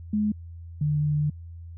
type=tone pair in turn; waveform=sine; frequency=210.7 / 148.99 Hz; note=G#3 / D3; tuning=+25 / +25 cents; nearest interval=tritone; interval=600 cents; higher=first; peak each=-21 dBFS; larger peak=neither; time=0.13-0.32 / 0.81-1.3 s; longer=second; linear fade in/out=5 ms; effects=added 84 Hz sine -38 dBFS peak until 1.77 s